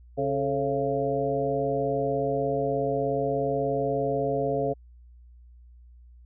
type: harmonic tone with a mistuned harmonic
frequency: 137 Hz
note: C#3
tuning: 20 cents flat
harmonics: 1 / 2 / 3 / 4 / 5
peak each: -33 / -33 / -28 / -29 / -30 dBFS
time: 0.17-4.74 s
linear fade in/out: 20 ms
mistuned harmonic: 3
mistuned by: +84 cents
effects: added 60 Hz sine -48 dBFS peak until 6.25 s